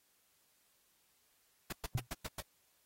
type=noise bursts; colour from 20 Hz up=pink; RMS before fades=-40 dBFS; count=6; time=1.7-2.406 s; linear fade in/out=5 ms; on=26 ms; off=110 ms
type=tone with exponential decay; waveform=sine; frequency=120.7 Hz; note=B2; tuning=39 cents flat; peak=-27 dBFS; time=1.95-2.07 s; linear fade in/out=0 ms; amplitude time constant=25 ms
effects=white hiss -73 dBFS RMS until 2.85 s + AAC 48 kbps